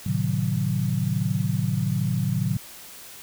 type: chord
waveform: sine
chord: A diminished seventh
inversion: none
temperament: equal with one note detuned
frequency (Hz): 110 / 130.81 / 152.36 / 185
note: A2 / C3 / Eb3 / Gb3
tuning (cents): 0 / 0 / -36 / 0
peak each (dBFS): -27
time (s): 0.06-2.57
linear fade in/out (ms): 5
effects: white hiss -43 dBFS RMS until 3.22 s